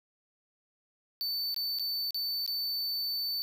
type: tone with dropouts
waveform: square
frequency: 4527 Hz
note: C#8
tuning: 36 cents sharp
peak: -31 dBFS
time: 1.21-3.42 s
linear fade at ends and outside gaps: 0 ms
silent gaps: 1.544-1.563 / 1.787-1.796 / 2.107-2.145 / 2.463-2.477 s
effects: none